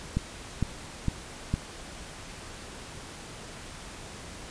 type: click train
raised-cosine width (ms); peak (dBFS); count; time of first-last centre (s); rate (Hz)
5; -13; 4; 0.17-1.54; 2.19
effects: pink hiss -43 dBFS RMS until 4.5 s + resampled to 22050 Hz